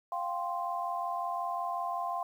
sine chord, F suspended second, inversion none, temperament equal, 698.5 / 784 / 1046.5 Hz, F5 / G5 / C6, 0 / 0 / 0 cents, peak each -35 / -38 / -35 dBFS, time 0.12-2.23 s, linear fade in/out 2 ms, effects 10-bit

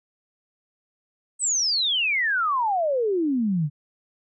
sine exponential sweep, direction down, 8450 to 139.8 Hz, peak -20 dBFS, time 1.39-3.7 s, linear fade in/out 50 ms, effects none

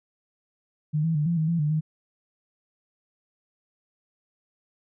sine tone with pitch steps, 152 / 163.2 / 149.2 / 170.2 / 157.6 / 168.6 / 149.3 / 155.7 Hz, D#3 / E3 / D3 / F3 / D#3 / E3 / D3 / D#3, -40 / -17 / +28 / -44 / +23 / +39 / +29 / +2 cents, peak -21 dBFS, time 0.93-1.81 s, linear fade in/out 20 ms, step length 110 ms, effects none

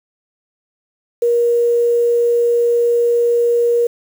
sine tone with quantisation, 473.8 Hz, A#4, 28 cents sharp, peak -11 dBFS, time 1.22-3.87 s, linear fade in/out 5 ms, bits 6, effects none

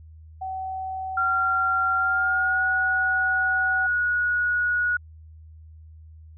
sine tone, 758 Hz, F#5, 42 cents sharp, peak -28 dBFS, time 0.41-3.87 s, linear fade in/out 10 ms
sine tone with pitch glide, 1381 to 1456.4 Hz, F6 to F#6, -20 to -28 cents, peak -20 dBFS, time 1.17-4.97 s, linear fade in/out 5 ms, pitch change +92 cents, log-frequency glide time 1.96-2.64 s
effects added 79 Hz sine -43 dBFS peak until 6.37 s

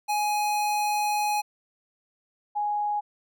square / sine tone pair in turn, 836 / 830.7 Hz, G#5 / G#5, +11 / 0 cents, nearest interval unison, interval 11 cents, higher first, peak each -24 dBFS, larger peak neither, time 0.08-1.42 / 2.55-3.01 s, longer first, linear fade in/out 20 ms, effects none

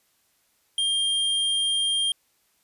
square tone, 3202 Hz, G7, 36 cents sharp, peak -22 dBFS, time 0.78-2.12 s, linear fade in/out 2 ms, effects white hiss -67 dBFS RMS until 2.63 s + resampled to 32000 Hz

